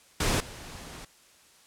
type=noise with level steps; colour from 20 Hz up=pink; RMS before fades=-26 / -43 dBFS; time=0.2-1.05 s; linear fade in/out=5 ms; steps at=0.4 s; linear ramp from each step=5 ms; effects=white hiss -58 dBFS RMS until 1.66 s + low-pass 10000 Hz 12 dB/octave